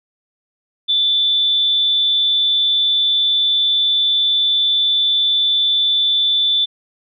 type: tone with amplitude modulation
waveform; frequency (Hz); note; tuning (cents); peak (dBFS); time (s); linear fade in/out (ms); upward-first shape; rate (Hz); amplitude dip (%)
sine; 3520; A7; 0; -11; 0.88-6.66; 20; sine; 289; 35
effects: none